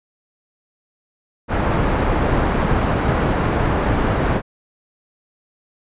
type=low-pass noise; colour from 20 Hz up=pink; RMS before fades=-18 dBFS; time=1.48-4.42 s; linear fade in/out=50 ms; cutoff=1400 Hz; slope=12 dB/octave; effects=resampled to 8000 Hz